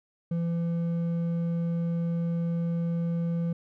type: tone with hard clipping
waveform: sine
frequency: 168.9 Hz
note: E3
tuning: 42 cents sharp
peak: -27 dBFS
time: 0.31-3.53 s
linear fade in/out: 5 ms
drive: 5 dB
effects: none